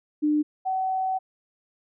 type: tone pair in turn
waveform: sine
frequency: 300 / 756 Hz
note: D4 / F#5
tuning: +37 / +37 cents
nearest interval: octave + major third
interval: 1600 cents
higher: second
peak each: -19 / -23 dBFS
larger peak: first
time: 0.22-0.43 / 0.65-1.19 s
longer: second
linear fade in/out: 20 ms
effects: none